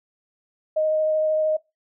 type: tone with vibrato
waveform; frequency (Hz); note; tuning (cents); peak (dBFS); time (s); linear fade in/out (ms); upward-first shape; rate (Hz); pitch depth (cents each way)
sine; 622.3; D#5; 0; -18; 0.76-1.57; 10; sine; 13; 8
effects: noise-tail reverb RT60 0.2 s tail -20 dB re dry